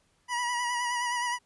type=tone with vibrato; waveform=25% pulse; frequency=970 Hz; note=B5; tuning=31 cents flat; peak=-24 dBFS; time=0.28-1.39 s; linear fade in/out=50 ms; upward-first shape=sine; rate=9.6 Hz; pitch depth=35 cents each way; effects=pink hiss -69 dBFS RMS until 1.45 s + resampled to 24000 Hz